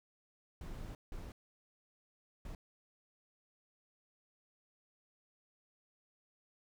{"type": "noise bursts at uneven times", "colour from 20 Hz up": "brown", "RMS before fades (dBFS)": -45, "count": 3, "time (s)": [[0.61, 0.95], [1.12, 1.32], [2.45, 2.55]], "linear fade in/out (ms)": 2, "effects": []}